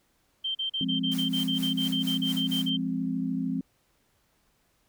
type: tone bursts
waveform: sine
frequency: 3136 Hz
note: G7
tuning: in tune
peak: -27 dBFS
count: 16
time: 0.44-2.77 s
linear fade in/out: 10 ms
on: 110 ms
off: 38 ms
type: chord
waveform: sine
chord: F minor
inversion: none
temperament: equal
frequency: 174.61 / 207.7 / 261.6 Hz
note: F3 / Ab3 / C4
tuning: 0 / 0 / 0 cents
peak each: -32 / -33 / -29 dBFS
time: 0.81-3.61 s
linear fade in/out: 2 ms
type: noise with tremolo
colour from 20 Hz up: white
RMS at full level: -40 dBFS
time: 1.11-2.7 s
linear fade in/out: 10 ms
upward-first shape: sine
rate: 4.3 Hz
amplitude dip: 80%
effects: pink hiss -69 dBFS RMS until 4.88 s